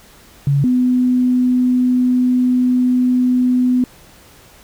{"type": "tone pair in turn", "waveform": "sine", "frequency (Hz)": [140.7, 250.7], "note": ["C#3", "B3"], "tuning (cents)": [26, 26], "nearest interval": "minor seventh", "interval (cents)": 1000, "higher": "second", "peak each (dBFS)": -11, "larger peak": "neither", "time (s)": [[0.47, 0.64], [0.64, 3.84]], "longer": "second", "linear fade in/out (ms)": 2, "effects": ["pink hiss -45 dBFS RMS until 4.63 s"]}